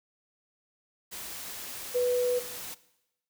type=tone in noise; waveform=sine; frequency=493.4 Hz; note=B4; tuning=2 cents flat; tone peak=-23 dBFS; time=1.94-2.4 s; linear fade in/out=20 ms; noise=white; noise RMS=-40 dBFS; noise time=1.11-2.75 s; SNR=+14 dB; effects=noise-tail reverb RT60 0.9 s tail -18 dB re dry